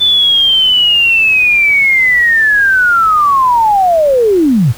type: linear sweep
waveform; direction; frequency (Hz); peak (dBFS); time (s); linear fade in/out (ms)
sine; down; 3520 to 100; -6; 0-4.73; 20
effects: pink hiss -33 dBFS RMS until 4.77 s